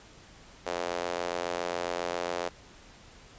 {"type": "tone with high-pass filter", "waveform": "sawtooth", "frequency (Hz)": 87.31, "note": "F2", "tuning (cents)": 0, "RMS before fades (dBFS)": -33, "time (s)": [0.66, 2.49], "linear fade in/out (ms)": 10, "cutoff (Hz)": 530, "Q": 1.8, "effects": ["pink hiss -53 dBFS RMS until 3.38 s", "resampled to 16000 Hz"]}